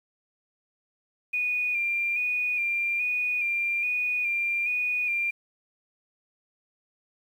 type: tone with vibrato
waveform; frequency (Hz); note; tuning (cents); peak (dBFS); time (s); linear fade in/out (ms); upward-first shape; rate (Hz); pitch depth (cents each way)
sine; 2425; D#7; -45; -24; 1.33-5.31; 10; square; 1.2; 30
effects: 9-bit